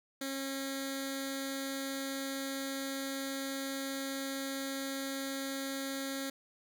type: tone with notch filter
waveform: 10% pulse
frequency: 271.5 Hz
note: C#4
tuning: 36 cents flat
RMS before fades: -38 dBFS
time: 0.21-6.3 s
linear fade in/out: 5 ms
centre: 950 Hz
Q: 0.6
effects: none